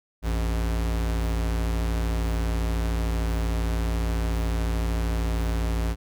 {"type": "tone pair together", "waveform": "square", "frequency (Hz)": [56.31, 89.3], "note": ["A1", "F2"], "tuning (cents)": [41, 39], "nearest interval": "minor sixth", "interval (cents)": 798, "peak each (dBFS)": [-24, -35], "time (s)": [0.22, 5.96], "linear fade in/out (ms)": 50, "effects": []}